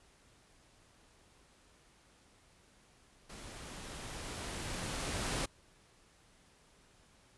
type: noise with level ramp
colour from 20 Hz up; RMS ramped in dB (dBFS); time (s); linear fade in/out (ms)
pink; -50 to -35; 3.29-5.46; 10
effects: pink hiss -65 dBFS RMS until 7.37 s + resampled to 24000 Hz